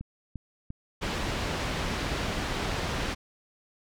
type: click train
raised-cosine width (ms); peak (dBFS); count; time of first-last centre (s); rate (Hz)
5; -25; 4; 0.01-1.052; 2.88
type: low-pass noise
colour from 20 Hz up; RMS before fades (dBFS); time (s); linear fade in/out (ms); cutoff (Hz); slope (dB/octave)
pink; -31; 1.01-3.15; 20; 4600; 12
effects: none